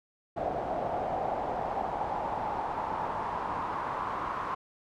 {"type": "noise with band-pass filter sweep", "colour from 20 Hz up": "brown", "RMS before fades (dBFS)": -33, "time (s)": [0.36, 4.55], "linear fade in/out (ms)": 10, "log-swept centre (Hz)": [670, 1100], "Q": 4.6, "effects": []}